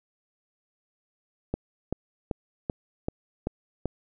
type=click train; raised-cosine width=2 ms; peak=-14 dBFS; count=7; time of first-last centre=1.54-3.857 s; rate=2.59 Hz; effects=none